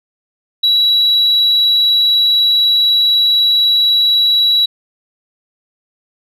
sine tone, 3908 Hz, B7, 19 cents flat, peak -7 dBFS, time 0.63-4.66 s, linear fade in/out 10 ms, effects tanh soft clip ceiling -6 dBFS

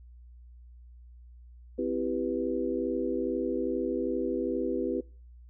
sine chord, C major seventh, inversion none, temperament equal with one note detuned, 257.1 / 329.6 / 392 / 493.9 Hz, C4 / E4 / G4 / B4, -30 / 0 / 0 / 0 cents, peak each -33 dBFS, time 1.78-5.01 s, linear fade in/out 10 ms, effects noise-tail reverb RT60 0.4 s tail -24 dB re dry + added 60 Hz sine -48 dBFS peak until 5.49 s

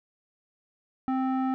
square tone with low-pass filter, 261.6 Hz, C4, in tune, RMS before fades -27 dBFS, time 1.08-1.54 s, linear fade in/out 0 ms, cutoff 1100 Hz, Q 1.7, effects none

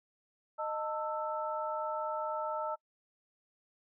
sine tone cluster, 618 / 894 / 1319 Hz, D#5 / A5 / E6, -12 / +27 / +1 cents, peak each -37 / -37 / -38 dBFS, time 0.58-2.76 s, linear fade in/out 20 ms, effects noise-tail reverb RT60 0.1 s tail -25 dB re dry

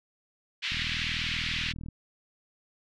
pink band-pass noise, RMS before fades -32 dBFS, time 0.62-1.73 s, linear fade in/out 20 ms, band 2000 to 3900 Hz, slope 24 dB/octave
click train, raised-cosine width 5 ms, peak -27 dBFS, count 48, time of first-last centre 0.72-1.886 s, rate 40.3 Hz
effects none

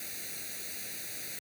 white noise with comb filter, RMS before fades -40 dBFS, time 0-1.39 s, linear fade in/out 2 ms, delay 0.47 ms, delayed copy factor +0.85, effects high-pass 100 Hz 12 dB/octave

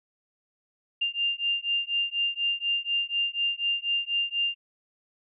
sine beating tone pair, 2794 / 2798.1 Hz, F7 / F7, 0 / +3 cents, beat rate 4.1 Hz, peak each -28 dBFS, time 1.01-4.55 s, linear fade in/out 10 ms, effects none

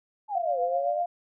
sine exponential two-way sweep, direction down then up, 875 to 497.2 to 624 Hz, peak -27 dBFS, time 0.28-1.03 s, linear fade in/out 50 ms, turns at 0.6 s
sine tone with tremolo, 698.5 Hz, F5, in tune, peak -23 dBFS, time 0.35-1.06 s, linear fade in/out 5 ms, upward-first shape triangle, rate 7.9 Hz, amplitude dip 70%
effects none

